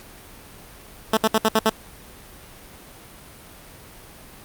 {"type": "tone bursts", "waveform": "10% pulse", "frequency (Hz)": 220, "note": "A3", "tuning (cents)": 0, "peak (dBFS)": -7, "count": 6, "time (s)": [1.13, 1.697], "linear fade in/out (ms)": 5, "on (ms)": 42, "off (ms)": 63, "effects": ["pink hiss -44 dBFS RMS until 4.44 s", "Opus 48 kbps"]}